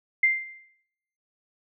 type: tone with exponential decay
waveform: sine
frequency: 2093 Hz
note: C7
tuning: in tune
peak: -15 dBFS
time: 0.23-0.69 s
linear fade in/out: 5 ms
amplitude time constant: 100 ms
effects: noise-tail reverb RT60 0.8 s tail -20 dB re dry